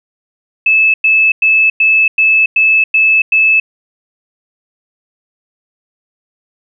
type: tone bursts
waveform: sine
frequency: 2611 Hz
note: E7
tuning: 17 cents flat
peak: -6 dBFS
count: 8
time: 0.66-3.6 s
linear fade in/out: 5 ms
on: 280 ms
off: 100 ms
effects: none